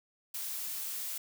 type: noise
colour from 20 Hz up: blue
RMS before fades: -38 dBFS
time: 0.34-1.18 s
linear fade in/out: 5 ms
effects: none